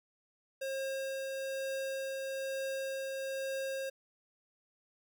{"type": "tone with tremolo", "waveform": "square", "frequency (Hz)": 537, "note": "C5", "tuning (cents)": 45, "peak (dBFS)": -35, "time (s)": [0.61, 3.9], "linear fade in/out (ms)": 10, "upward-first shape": "triangle", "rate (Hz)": 1.1, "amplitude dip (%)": 25, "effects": []}